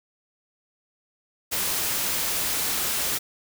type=noise; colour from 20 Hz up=white; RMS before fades=-26 dBFS; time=1.51-3.19 s; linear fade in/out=20 ms; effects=none